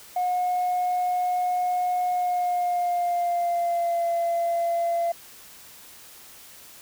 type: tone with pitch glide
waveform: sine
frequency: 723 to 682.4 Hz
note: F#5 to F5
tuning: -40 to -40 cents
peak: -20 dBFS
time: 0.16-5.12 s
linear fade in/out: 5 ms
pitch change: -100 cents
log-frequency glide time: 2.07-4.08 s
effects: tanh soft clip ceiling -19 dBFS + white hiss -47 dBFS RMS until 6.81 s